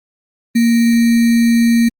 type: tone with sample-and-hold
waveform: sine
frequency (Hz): 232.8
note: A#3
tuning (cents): -2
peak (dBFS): -8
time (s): 0.55-1.89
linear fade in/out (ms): 10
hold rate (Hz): 2100
effects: Opus 24 kbps